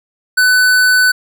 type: tone with hard clipping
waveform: sine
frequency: 1500 Hz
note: F#6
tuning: 23 cents sharp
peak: -9 dBFS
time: 0.37-1.12 s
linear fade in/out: 10 ms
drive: 18 dB
effects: none

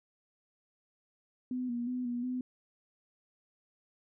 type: tone with pitch steps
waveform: sine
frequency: 251.9 / 239.1 / 250.8 / 241.7 / 252.2 Hz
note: B3 / A#3 / B3 / B3 / B3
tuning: +34 / +44 / +27 / -37 / +36 cents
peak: -32 dBFS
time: 1.51-2.41 s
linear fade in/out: 2 ms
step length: 180 ms
effects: none

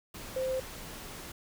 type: tone in noise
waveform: sine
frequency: 521 Hz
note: C5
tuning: 7 cents flat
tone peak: -29 dBFS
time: 0.36-0.6 s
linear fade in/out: 5 ms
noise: pink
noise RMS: -44 dBFS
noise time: 0.14-1.32 s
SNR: +12 dB
effects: none

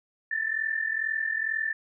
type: tone pair together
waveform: sine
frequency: 1759.8 / 1802 Hz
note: A6 / A6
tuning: 0 / +41 cents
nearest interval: unison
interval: 41 cents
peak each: -28 / -30 dBFS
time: 0.31-1.73 s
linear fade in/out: 5 ms
effects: none

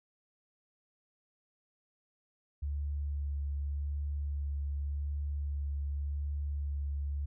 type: tone with vibrato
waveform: sine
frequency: 71.7 Hz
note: D2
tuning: 41 cents flat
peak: -32 dBFS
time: 2.62-7.26 s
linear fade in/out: 10 ms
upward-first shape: sine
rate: 0.87 Hz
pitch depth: 15 cents each way
effects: none

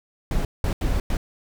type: noise bursts at uneven times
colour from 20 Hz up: brown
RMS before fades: -22 dBFS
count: 4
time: 0.31-0.45 / 0.64-0.73 / 0.81-1 / 1.1-1.17 s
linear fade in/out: 2 ms
effects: none

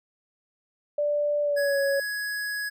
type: tone with pitch glide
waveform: sine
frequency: 587.3 to 555 Hz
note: D5 to C#5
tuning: 0 to +2 cents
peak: -22 dBFS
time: 0.98-2 s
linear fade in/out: 5 ms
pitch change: -98 cents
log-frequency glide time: 1.42-1.79 s
type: tone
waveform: square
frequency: 1673 Hz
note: G#6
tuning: 12 cents sharp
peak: -29 dBFS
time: 1.56-2.7 s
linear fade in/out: 20 ms
effects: none

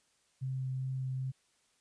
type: tone with vibrato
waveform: sine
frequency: 131 Hz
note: C3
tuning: 2 cents sharp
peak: -33 dBFS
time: 0.41-1.32 s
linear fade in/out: 20 ms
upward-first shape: sine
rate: 2.5 Hz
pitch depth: 8 cents each way
effects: white hiss -72 dBFS RMS until 1.8 s + resampled to 22050 Hz

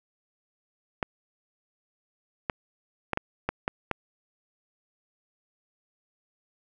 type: clicks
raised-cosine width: 0.5 ms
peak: -11 dBFS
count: 7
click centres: 1.028 / 2.498 / 3.133 / 3.174 / 3.49 / 3.679 / 3.913 s
effects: none

